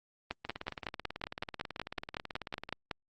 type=two click trains; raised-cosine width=0.3 ms; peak=-23 / -18 dBFS; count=42 / 15; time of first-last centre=0.45-2.69 / 0.31-2.912 s; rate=18.3 / 5.38 Hz; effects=Opus 24 kbps